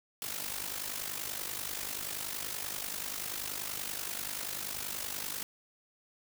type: noise with amplitude modulation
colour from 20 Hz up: white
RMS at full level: -35 dBFS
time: 0.22-5.43 s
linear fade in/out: 0 ms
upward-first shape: sine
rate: 50.4 Hz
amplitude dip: 70%
effects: none